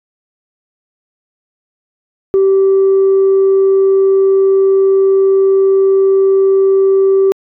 sine tone, 387.5 Hz, G4, 20 cents flat, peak -5 dBFS, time 2.34-7.32 s, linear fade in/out 0 ms, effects tanh soft clip ceiling -4 dBFS

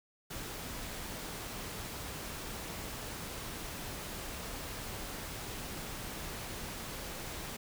pink noise, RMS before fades -42 dBFS, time 0.3-7.57 s, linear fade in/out 10 ms, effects none

